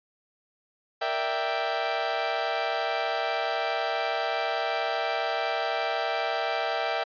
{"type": "chord", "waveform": "sawtooth", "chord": "E half-diminished seventh", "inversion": "second", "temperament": "equal", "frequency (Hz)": [466.2, 587.3, 659.3, 784], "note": ["Bb4", "D5", "E5", "G5"], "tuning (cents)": [0, 0, 0, 0], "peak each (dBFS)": [-31, -31, -26, -26], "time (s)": [1.01, 7.04], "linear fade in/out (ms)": 10, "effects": ["resampled to 11025 Hz"]}